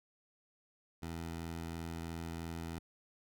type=tone; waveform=15% pulse; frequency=83 Hz; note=E2; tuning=12 cents sharp; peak=-34 dBFS; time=1.02-2.79 s; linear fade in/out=10 ms; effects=none